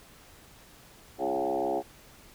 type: tone with frequency modulation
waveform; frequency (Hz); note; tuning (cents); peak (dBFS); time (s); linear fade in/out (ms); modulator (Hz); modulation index
sine; 551; C#5; -11; -26; 1.18-1.83; 50; 65.7; 3.8
effects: pink hiss -54 dBFS RMS until 2.34 s